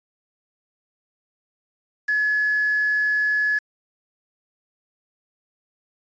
sine tone with quantisation, 1702 Hz, G#6, 42 cents sharp, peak -18 dBFS, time 2.08-3.59 s, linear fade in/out 10 ms, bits 6, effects resampled to 16000 Hz

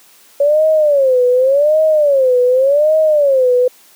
sine tone with vibrato, 558 Hz, C#5, 11 cents sharp, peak -8 dBFS, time 0.4-3.68 s, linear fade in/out 5 ms, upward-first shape sine, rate 0.87 Hz, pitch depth 210 cents each way, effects white hiss -46 dBFS RMS until 3.95 s + high-pass 200 Hz 12 dB/octave

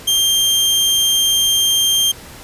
sawtooth tone, 3179 Hz, G7, 24 cents sharp, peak -9 dBFS, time 0.07-2.12 s, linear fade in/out 10 ms, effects pink hiss -37 dBFS RMS until 2.43 s + resampled to 32000 Hz

